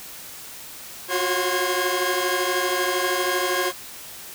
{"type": "tone cluster", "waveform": "sawtooth", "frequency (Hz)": [356.8, 369.5, 545, 1046, 1631], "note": ["F4", "F#4", "C#5", "C6", "G#6"], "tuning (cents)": [37, -2, -29, -1, -32], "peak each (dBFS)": -24, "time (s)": [1.08, 3.73], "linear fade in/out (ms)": 50, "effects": ["white hiss -39 dBFS RMS until 4.34 s"]}